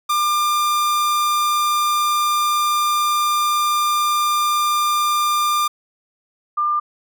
45% pulse / sine tone pair in turn, 1197 / 1197 Hz, D6 / D6, +33 / +33 cents, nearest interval unison, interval 0 cents, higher neither, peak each -16 dBFS, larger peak neither, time 0.09-5.68 / 6.57-6.8 s, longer first, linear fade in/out 10 ms, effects none

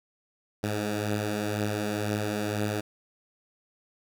10% pulse beating tone pair, 103.3 / 105.3 Hz, G#2 / G#2, -9 / +24 cents, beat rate 2 Hz, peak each -27 / -20 dBFS, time 0.63-2.81 s, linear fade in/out 10 ms, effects none

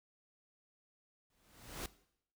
pink noise with exponential growth, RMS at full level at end -40 dBFS, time 1.3-1.86 s, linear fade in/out 2 ms, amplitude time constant 120 ms, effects noise-tail reverb RT60 0.7 s tail -18 dB re dry

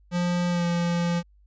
square tone with pitch glide, 175.9 to 172.38 Hz, F3 to F3, +13 to -22 cents, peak -23 dBFS, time 0.11-1.23 s, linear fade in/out 50 ms, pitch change -35 cents, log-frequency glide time 0.49-0.65 s, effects added 50 Hz sine -54 dBFS peak until 1.46 s + resampled to 16000 Hz

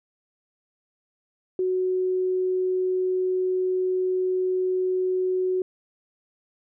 sine tone, 370 Hz, F#4, in tune, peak -21 dBFS, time 1.59-5.62 s, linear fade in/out 2 ms, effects none

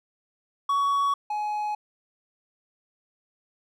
triangle tone pair in turn, 1123 / 841.3 Hz, C#6 / G#5, +22 / +22 cents, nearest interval perfect fourth, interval 500 cents, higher first, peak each -19 / -24 dBFS, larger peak first, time 0.69-1.14 / 1.3-1.75 s, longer neither, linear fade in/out 5 ms, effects none

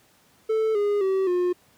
triangle tone with pitch steps, 440 / 410.5 / 383 / 357.4 Hz, A4 / G#4 / G4 / F4, 0 / -20 / -40 / +40 cents, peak -18 dBFS, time 0.49-1.53 s, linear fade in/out 10 ms, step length 260 ms, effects pink hiss -59 dBFS RMS until 1.77 s + high-pass 100 Hz 12 dB/octave

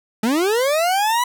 40% pulse linear sweep, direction up, 207.7 to 997 Hz, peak -15 dBFS, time 0.23-1.24 s, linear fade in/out 5 ms, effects none

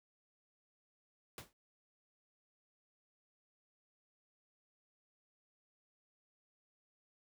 pink noise with exponential decay, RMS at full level -43 dBFS, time 1.38-1.53 s, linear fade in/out 1 ms, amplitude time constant 32 ms, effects high-pass 60 Hz 12 dB/octave

